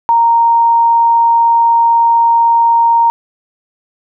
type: tone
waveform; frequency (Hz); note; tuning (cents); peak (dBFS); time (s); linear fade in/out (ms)
sine; 929; A#5; -6; -6; 0.09-3.1; 0
effects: none